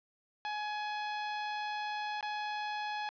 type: tone with dropouts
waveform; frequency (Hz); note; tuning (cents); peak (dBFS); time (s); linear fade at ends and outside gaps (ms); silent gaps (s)
sawtooth; 841; G#5; +22; -31; 0.45-3.09; 0; 2.209-2.228
effects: resampled to 11025 Hz + 11-bit